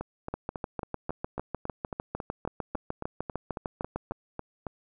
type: two click trains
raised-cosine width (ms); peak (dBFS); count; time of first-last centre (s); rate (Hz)
1; -17 / -20; 26 / 18; 0.34-4.111 / 0.01-4.668; 6.63 / 3.65
effects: none